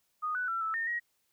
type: tone with pitch steps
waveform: sine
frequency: 1237 / 1488 / 1351 / 1313 / 1826 / 1895 Hz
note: D#6 / F#6 / E6 / E6 / A#6 / A#6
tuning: -10 / +9 / +42 / -7 / -36 / +28 cents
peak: -30 dBFS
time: 0.22-1 s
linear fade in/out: 20 ms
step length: 130 ms
effects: white hiss -75 dBFS RMS until 1.32 s